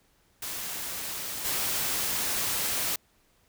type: noise with level steps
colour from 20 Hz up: white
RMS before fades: -35 / -29 dBFS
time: 0.42-2.96 s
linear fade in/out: 5 ms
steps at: 1.44 s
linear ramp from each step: 20 ms
effects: pink hiss -66 dBFS RMS until 3.48 s